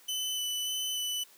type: tone with vibrato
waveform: sawtooth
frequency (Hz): 3005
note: F#7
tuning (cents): +26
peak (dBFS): -28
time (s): 0.08-1.24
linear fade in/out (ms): 10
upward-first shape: square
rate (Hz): 1.7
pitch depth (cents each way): 11
effects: white hiss -58 dBFS RMS until 1.37 s + high-pass 200 Hz 12 dB/octave